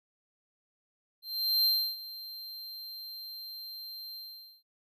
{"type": "tone with ADSR envelope", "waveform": "square", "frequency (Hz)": 4152, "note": "C8", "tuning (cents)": -14, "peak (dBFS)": -23, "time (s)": [1.22, 4.63], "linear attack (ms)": 430, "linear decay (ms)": 310, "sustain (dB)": -18, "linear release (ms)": 470, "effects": []}